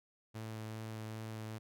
sawtooth tone with vibrato, 110 Hz, A2, in tune, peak -38 dBFS, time 0.34-1.59 s, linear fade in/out 20 ms, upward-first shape sine, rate 2.5 Hz, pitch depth 10 cents each way, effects none

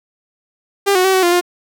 sawtooth tone with pitch steps, 398.7 / 367.5 / 381.5 / 375.6 / 348.5 / 353.9 Hz, G4 / F#4 / G4 / F#4 / F4 / F4, +29 / -12 / -47 / +26 / -4 / +23 cents, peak -7 dBFS, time 0.86-1.412 s, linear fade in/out 20 ms, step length 92 ms, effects none

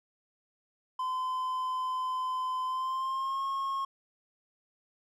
triangle tone with pitch glide, 1024 to 1084.9 Hz, C6 to C#6, -38 to -38 cents, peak -28 dBFS, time 0.99-3.85 s, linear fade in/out 5 ms, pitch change +100 cents, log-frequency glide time 2.65-3.44 s, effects none

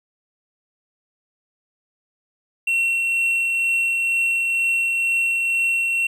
triangle tone with tremolo, 2721 Hz, F7, 46 cents flat, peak -15 dBFS, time 2.67-6.07 s, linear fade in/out 5 ms, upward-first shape triangle, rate 2.1 Hz, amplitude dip 25%, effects none

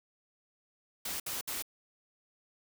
white noise bursts, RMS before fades -37 dBFS, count 3, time 1.05-1.624 s, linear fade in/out 5 ms, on 150 ms, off 62 ms, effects none

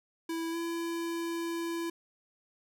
square tone with pitch glide, 329.6 to 335.9 Hz, E4 to E4, 0 to +33 cents, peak -33 dBFS, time 0.29-1.9 s, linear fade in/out 5 ms, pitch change +33 cents, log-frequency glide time 0.51-0.56 s, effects none

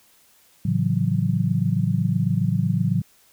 sine chord, F# minor seventh, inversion first, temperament just, 111 / 138.75 / 166.5 / 185 Hz, A2 / C#3 / E3 / F#3, +16 / +2 / +18 / 0 cents, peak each -24 dBFS, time 0.65-3.02 s, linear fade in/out 5 ms, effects white hiss -57 dBFS RMS until 3.32 s

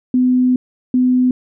sine tone pair in turn, 252.3 / 252.3 Hz, B3 / B3, +37 / +37 cents, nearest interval unison, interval 0 cents, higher neither, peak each -10 dBFS, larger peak neither, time 0.14-0.56 / 0.94-1.31 s, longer first, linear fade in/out 2 ms, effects none

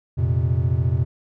triangle chord, F suspended fourth, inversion none, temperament equal, 87.31 / 116.54 / 130.81 Hz, F2 / Bb2 / C3, 0 / 0 / 0 cents, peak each -20 dBFS, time 0.17-1.05 s, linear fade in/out 20 ms, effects none

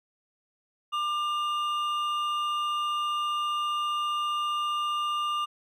triangle tone pair together, 1195 / 2830 Hz, D6 / F7, +30 / +22 cents, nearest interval octave + minor third, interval 1492 cents, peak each -25 / -33 dBFS, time 0.92-5.46 s, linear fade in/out 20 ms, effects none

